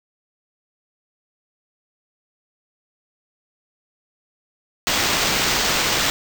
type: noise with sample-and-hold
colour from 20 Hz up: white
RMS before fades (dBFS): -20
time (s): 4.87-6.1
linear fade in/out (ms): 0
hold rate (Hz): 11025
effects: none